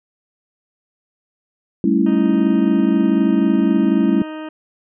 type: chord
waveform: sine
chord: A dominant seventh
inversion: third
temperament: equal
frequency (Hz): 196 / 220 / 277.2 / 329.6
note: G3 / A3 / C#4 / E4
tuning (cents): 0 / 0 / 0 / 0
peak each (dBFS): -18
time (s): 1.84-4.22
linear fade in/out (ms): 2
type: harmonic tone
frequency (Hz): 311.1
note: D#4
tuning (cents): 0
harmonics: 1 / 2 / 3 / 4 / 5 / 6 / 8 / 9 / 10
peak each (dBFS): -28 / -34 / -38 / -40 / -42 / -44 / -46 / -47 / -48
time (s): 2.06-4.49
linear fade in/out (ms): 5
effects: none